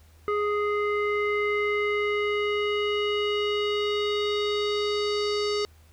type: tone with low-pass filter sweep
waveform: square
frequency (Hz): 415.3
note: G#4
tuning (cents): 0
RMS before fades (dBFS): -26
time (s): 0.28-5.65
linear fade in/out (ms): 0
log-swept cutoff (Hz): 1600 to 4900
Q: 3.5
effects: added 79 Hz sine -52 dBFS peak until 5.92 s + pink hiss -61 dBFS RMS until 5.92 s